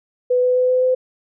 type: tone with pitch steps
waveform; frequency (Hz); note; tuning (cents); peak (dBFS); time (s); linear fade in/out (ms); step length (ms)
sine; 498 / 501.2 / 504.4 / 507.6 / 510.8; B4 / B4 / B4 / B4 / C5; +14 / +25 / +36 / +47 / -42; -13; 0.3-0.95; 10; 130
effects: none